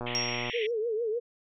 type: click train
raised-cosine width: 1 ms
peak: -22 dBFS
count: 60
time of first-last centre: 0.01-0.498 s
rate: 121 Hz
type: band-pass noise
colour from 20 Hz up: pink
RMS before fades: -36 dBFS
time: 0.06-0.67 s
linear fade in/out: 10 ms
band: 1900 to 3400 Hz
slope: 96 dB/octave
type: tone with exponential decay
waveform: sine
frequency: 5588 Hz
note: F8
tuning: in tune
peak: -25 dBFS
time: 0.15-0.71 s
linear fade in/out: 0 ms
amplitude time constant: 120 ms
type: tone with vibrato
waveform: sine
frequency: 450 Hz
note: A4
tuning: 39 cents sharp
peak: -27 dBFS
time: 0.53-1.2 s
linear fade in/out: 20 ms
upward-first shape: triangle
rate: 6.6 Hz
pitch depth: 140 cents each way
effects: none